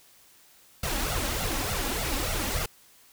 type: noise with flanger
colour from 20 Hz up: pink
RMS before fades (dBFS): -29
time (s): 0.83-2.66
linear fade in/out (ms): 5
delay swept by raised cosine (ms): 1.4 to 3.7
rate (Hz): 3.4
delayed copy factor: +0.85
effects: white hiss -57 dBFS RMS until 3.12 s